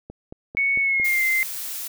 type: click train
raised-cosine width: 2 ms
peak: -23 dBFS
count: 5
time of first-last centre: 0.1-0.999 s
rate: 4.45 Hz
type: tone with pitch glide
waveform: sine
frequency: 2217 to 2081 Hz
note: C#7 to C7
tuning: 0 to -10 cents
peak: -18 dBFS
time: 0.57-1.43 s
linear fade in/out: 0 ms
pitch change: -110 cents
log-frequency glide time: 0.8-1.24 s
type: noise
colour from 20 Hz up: blue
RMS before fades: -31 dBFS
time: 1.04-1.88 s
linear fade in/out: 10 ms
effects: none